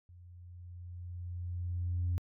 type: tone with level ramp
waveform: sine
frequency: 88.2 Hz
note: F2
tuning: 18 cents sharp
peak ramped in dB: -52 to -27 dBFS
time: 0.09-2.18 s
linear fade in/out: 0 ms
effects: tanh soft clip ceiling -26 dBFS